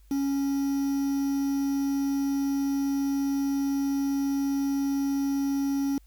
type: tone with quantisation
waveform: triangle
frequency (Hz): 276.8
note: C#4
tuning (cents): -2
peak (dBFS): -22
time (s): 0.11-5.98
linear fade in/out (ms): 2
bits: 7
effects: added 50 Hz sine -52 dBFS peak until 6.06 s + white hiss -67 dBFS RMS until 6.06 s